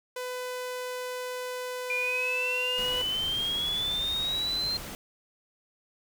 sawtooth tone, 501 Hz, B4, 25 cents sharp, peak -29 dBFS, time 0.16-3.02 s, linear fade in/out 5 ms
sine exponential sweep, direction up, 2400 to 4186 Hz, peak -27 dBFS, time 1.9-4.77 s, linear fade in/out 2 ms
pink noise, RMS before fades -40 dBFS, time 2.78-4.95 s, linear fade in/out 0 ms
effects none

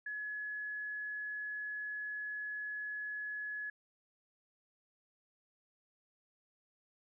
sine tone, 1696 Hz, G#6, 36 cents sharp, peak -38 dBFS, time 0.06-3.7 s, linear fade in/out 5 ms, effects none

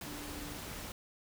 sine tone in noise, 293.7 Hz, D4, in tune, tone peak -47 dBFS, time 0.06-0.57 s, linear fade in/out 2 ms, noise pink, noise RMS -44 dBFS, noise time 0.01-0.92 s, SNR -6 dB, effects none

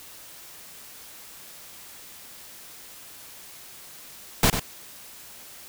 pink noise with echo, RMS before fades -18 dBFS, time 4.43-4.5 s, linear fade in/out 2 ms, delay 96 ms, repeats 1, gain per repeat -8 dB, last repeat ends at 4.596 s, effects white hiss -45 dBFS RMS until 5.68 s

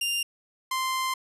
sawtooth tone pair in turn, 2794 / 1043.5 Hz, F7 / C6, 0 / -5 cents, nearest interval octave + perfect fourth, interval 1705 cents, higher first, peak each -22 dBFS, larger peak neither, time 0.01-0.23 / 0.71-1.14 s, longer second, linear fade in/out 5 ms, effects resampled to 32000 Hz

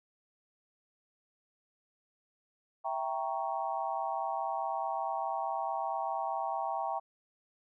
sine chord, E diminished seventh, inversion none, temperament equal, 659.3 / 784 / 932.3 / 1108.7 Hz, E5 / G5 / Bb5 / Db6, 0 / 0 / 0 / 0 cents, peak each -38 / -35 / -37 / -40 dBFS, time 2.84-7 s, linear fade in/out 20 ms, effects none

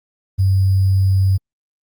sine tone with sample-and-hold, 95.7 Hz, G2, 41 cents flat, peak -11 dBFS, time 0.38-1.38 s, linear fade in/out 20 ms, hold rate 4900 Hz, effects Opus 24 kbps

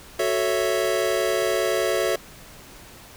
square chord, F# minor seventh, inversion none, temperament equal, 370 / 440 / 554.4 / 659.3 Hz, F#4 / A4 / C#5 / E5, 0 / 0 / 0 / 0 cents, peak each -27 dBFS, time 0.19-2.16 s, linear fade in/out 5 ms, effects pink hiss -45 dBFS RMS until 3.16 s

